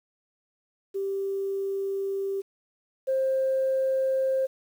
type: tone pair in turn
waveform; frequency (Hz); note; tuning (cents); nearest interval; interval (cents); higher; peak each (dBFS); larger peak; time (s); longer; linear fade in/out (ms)
sine; 392 / 529.3; G4 / C5; 0 / +20; perfect fourth; 520; second; -26 / -21; second; 0.94-2.42 / 3.07-4.47; first; 20
effects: tanh soft clip ceiling -18 dBFS + 9-bit